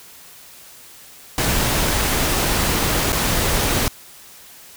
pink noise with dropouts, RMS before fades -19 dBFS, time 1.38-3.88 s, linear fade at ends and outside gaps 1 ms, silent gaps 3.122-3.128 s, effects white hiss -43 dBFS RMS until 4.76 s

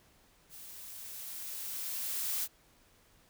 blue noise with level ramp, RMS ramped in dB -50 to -33 dBFS, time 0.49-2.48 s, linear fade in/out 50 ms, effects pink hiss -65 dBFS RMS until 3.29 s

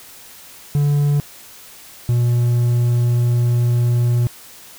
triangle tone pair in turn, 144.7 / 120.45 Hz, D3 / B2, -25 / -43 cents, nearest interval minor third, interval 318 cents, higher first, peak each -11 dBFS, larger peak neither, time 0.75-1.2 / 2.09-4.27 s, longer second, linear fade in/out 0 ms, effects white hiss -41 dBFS RMS until 4.78 s

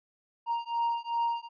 triangle beating tone pair, 933 / 935.6 Hz, A#5 / A#5, +1 / +6 cents, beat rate 2.6 Hz, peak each -29 dBFS, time 0.46-1.49 s, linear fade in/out 50 ms, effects resampled to 11025 Hz

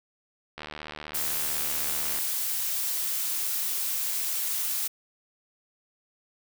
click train, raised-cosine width 0.3 ms, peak -21 dBFS, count 123, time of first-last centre 0.58-2.187 s, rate 75.9 Hz
blue noise, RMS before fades -29 dBFS, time 1.14-4.88 s, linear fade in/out 10 ms
effects none

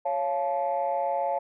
sine chord, Db augmented, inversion none, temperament just, 554.4 / 693 / 866.2 Hz, Db5 / F5 / A5, 0 / -14 / -27 cents, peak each -28 dBFS, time 0.05-1.39 s, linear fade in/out 10 ms, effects tanh soft clip ceiling -18 dBFS

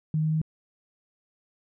sine tone with pitch steps, 155.56 / 156.46 / 157.37 Hz, D#3 / D#3 / D#3, 0 / +10 / +20 cents, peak -22 dBFS, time 0.14-0.416 s, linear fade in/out 2 ms, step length 92 ms, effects none

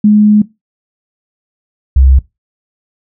sine tone pair in turn, 210.1 / 66.18 Hz, G#3 / C2, +20 / +20 cents, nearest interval octave + minor sixth, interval 2000 cents, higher first, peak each -3 dBFS, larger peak neither, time 0.04-0.42 / 1.96-2.19 s, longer first, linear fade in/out 5 ms, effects noise-tail reverb RT60 0.2 s tail -19 dB re dry

